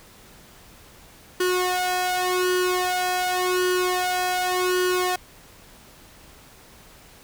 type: tone with flanger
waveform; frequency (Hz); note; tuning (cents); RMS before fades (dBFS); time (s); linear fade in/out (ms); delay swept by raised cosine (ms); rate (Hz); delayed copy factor
sawtooth; 364.2; F#4; -27; -23; 1.4-5.16; 5; 0.65 to 1.53; 0.88; +0.85
effects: pink hiss -49 dBFS RMS until 7.23 s